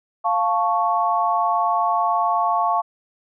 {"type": "chord", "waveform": "sine", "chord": "F augmented", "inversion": "none", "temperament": "equal", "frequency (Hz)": [698.5, 880, 1108.7], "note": ["F5", "A5", "C#6"], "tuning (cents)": [0, 0, 0], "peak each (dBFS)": [-21, -22, -21], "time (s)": [0.24, 2.82], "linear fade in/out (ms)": 20, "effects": []}